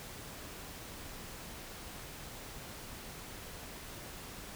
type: silence
effects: pink hiss -47 dBFS RMS until 4.55 s